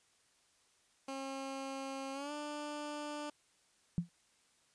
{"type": "tone with pitch glide", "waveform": "15% pulse", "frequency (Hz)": [270, 296.1], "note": ["C#4", "D4"], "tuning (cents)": [-45, 14], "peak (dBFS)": -34, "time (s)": [1.08, 3.3], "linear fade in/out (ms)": 5, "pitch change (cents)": 159, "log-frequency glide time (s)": [2.13, 2.32]}
{"type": "tone with exponential decay", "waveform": "sine", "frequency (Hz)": 171.7, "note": "F3", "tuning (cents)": -29, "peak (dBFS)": -26, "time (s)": [3.98, 4.09], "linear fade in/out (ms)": 0, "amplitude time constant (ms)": 23}
{"effects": ["white hiss -71 dBFS RMS until 4.74 s", "resampled to 22050 Hz"]}